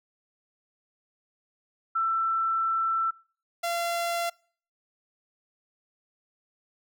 sine / sawtooth tone pair in turn, 1335 / 685.1 Hz, E6 / F5, +22 / -33 cents, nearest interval octave, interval 1155 cents, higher first, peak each -23 dBFS, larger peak neither, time 1.95-3.11 / 3.63-4.3 s, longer first, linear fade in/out 10 ms, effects noise-tail reverb RT60 0.5 s tail -26 dB re dry

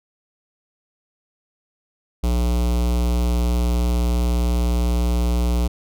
square tone with notch filter, 59.8 Hz, A#1, 45 cents sharp, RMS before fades -19 dBFS, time 2.23-5.68 s, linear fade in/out 10 ms, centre 1700 Hz, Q 1.1, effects none

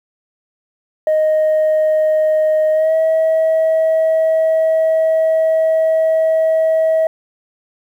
sine tone with pitch glide, 622.3 to 641.6 Hz, D#5 to E5, 0 to -47 cents, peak -9 dBFS, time 1.07-7.07 s, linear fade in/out 2 ms, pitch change +53 cents, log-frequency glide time 2.72-2.94 s, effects tanh soft clip ceiling -9 dBFS + 8-bit

